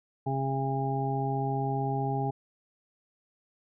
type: harmonic tone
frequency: 135.3 Hz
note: C#3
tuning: 42 cents flat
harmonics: 1 / 2 / 3 / 5 / 6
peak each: -30 / -36 / -35 / -39 / -32 dBFS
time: 0.26-2.31 s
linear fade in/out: 10 ms
effects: none